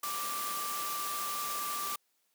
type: tone in noise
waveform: sine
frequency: 1174.7 Hz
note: D6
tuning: in tune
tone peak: -36 dBFS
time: 0.03-1.96 s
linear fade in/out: 5 ms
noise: white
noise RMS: -38 dBFS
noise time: 0.03-1.96 s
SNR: -1 dB
effects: white hiss -75 dBFS RMS until 2.34 s + high-pass 200 Hz 12 dB/octave